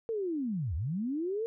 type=linear two-way sweep; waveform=sine; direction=down then up; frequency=466.2 to 69.2 to 466.2 Hz; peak=-30 dBFS; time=0.09-1.46 s; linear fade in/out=0 ms; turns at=0.75 s; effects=none